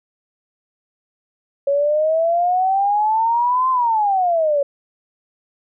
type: exponential two-way sweep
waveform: sine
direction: up then down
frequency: 554.4 to 1046.5 to 554.4 Hz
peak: -14 dBFS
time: 1.67-4.63 s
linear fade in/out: 5 ms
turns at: 3.7 s
effects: none